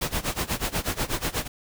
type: noise with tremolo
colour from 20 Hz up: pink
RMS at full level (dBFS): -25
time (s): 0.01-1.48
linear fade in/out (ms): 10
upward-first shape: sine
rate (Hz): 8.2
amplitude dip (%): 90
effects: none